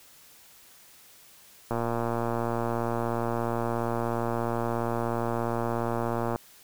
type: click train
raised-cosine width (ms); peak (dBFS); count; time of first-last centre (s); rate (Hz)
1; -15; 545; 1.71-6.36; 117
effects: white hiss -54 dBFS RMS until 6.63 s